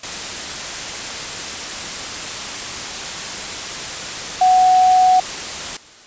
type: tone in noise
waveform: sine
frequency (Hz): 741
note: F#5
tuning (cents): +2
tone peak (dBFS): -9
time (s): 4.41-5.2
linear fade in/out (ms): 5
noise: white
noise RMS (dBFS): -26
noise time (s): 0.03-5.77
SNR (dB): +14
effects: white hiss -43 dBFS RMS until 6.06 s + resampled to 16000 Hz